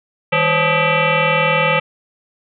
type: tone with frequency modulation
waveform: sine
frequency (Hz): 910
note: A#5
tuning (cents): -42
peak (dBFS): -12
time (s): 0.32-1.8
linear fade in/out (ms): 10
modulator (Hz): 356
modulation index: 5.4
effects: none